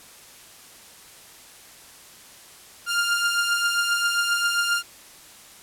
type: beating tone pair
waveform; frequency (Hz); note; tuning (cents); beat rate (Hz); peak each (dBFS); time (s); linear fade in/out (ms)
sawtooth; 1400 / 1407.5; F6 / F6; +4 / +13; 7.5; -18 / -24; 2.86-4.83; 50
effects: white hiss -47 dBFS RMS until 5.62 s + low-pass 12000 Hz 12 dB/octave